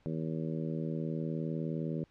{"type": "harmonic tone", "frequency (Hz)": 79.7, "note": "D#2", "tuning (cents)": 42, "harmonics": [2, 3, 4, 5, 6, 7], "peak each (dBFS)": [-35, -39, -41, -43, -45, -46], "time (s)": [0.06, 2.04], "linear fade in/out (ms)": 0, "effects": ["pink hiss -68 dBFS RMS until 2.1 s", "low-pass 4000 Hz 12 dB/octave"]}